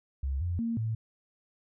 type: tone with pitch steps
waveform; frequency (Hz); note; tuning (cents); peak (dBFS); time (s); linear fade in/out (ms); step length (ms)
sine; 67.9 / 87.5 / 230.4 / 111.5; C#2 / F2 / A#3 / A2; -35 / +4 / -20 / +23; -28; 0.23-0.95; 5; 180
effects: none